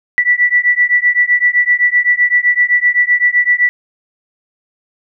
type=beating tone pair; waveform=sine; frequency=1957 / 1964.8 Hz; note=B6 / B6; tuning=-16 / -9 cents; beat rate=7.8 Hz; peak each=-12 dBFS; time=0.18-3.69 s; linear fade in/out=0 ms; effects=none